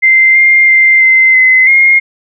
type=tone with pitch steps; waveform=sine; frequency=2083 / 2110 / 2090 / 2070 / 2045 / 2137 Hz; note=C7 / C7 / C7 / C7 / C7 / C7; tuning=-8 / +14 / -2 / -19 / -40 / +36 cents; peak=-3 dBFS; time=0.02-2 s; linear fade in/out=20 ms; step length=330 ms; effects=none